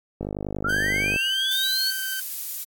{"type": "click train", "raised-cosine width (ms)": 2, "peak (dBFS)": -16, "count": 49, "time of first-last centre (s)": [0.21, 1.16], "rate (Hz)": 50.5}
{"type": "linear sweep", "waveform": "sine", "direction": "up", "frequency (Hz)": [1318.5, 4500], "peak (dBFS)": -22, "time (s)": [0.64, 1.91], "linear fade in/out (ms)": 10}
{"type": "tone with pitch glide", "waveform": "sawtooth", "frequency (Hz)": [1568, 1544.6], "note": ["G6", "G6"], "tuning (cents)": [0, -26], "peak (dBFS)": -25, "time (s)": [0.69, 2.2], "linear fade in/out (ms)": 5, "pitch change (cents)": -26, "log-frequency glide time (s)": [1.14, 2.06]}
{"type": "noise", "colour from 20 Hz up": "violet", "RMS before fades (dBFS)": -30, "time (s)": [1.5, 2.65], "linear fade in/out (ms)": 20}
{"effects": ["AAC 64 kbps"]}